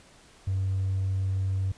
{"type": "tone with hard clipping", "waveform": "sine", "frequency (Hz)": 95.7, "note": "G2", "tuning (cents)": -41, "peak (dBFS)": -25, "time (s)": [0.47, 1.72], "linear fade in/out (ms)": 5, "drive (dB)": 1, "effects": ["pink hiss -55 dBFS RMS until 1.77 s", "resampled to 22050 Hz"]}